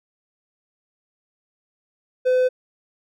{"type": "tone", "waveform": "triangle", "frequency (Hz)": 508, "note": "B4", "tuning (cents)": 49, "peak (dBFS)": -13, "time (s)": [2.25, 2.49], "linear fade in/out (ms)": 20, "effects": []}